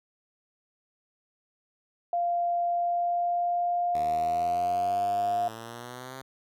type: tone with pitch glide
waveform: sine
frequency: 695 to 705.1 Hz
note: F5 to F5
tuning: -9 to +16 cents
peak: -24 dBFS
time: 2.13-5.48 s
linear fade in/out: 2 ms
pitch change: +25 cents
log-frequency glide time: 2.64-4.23 s
type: exponential sweep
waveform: 5% pulse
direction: up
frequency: 74.8 to 133.4 Hz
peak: -28 dBFS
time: 3.94-6.22 s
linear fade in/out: 10 ms
effects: none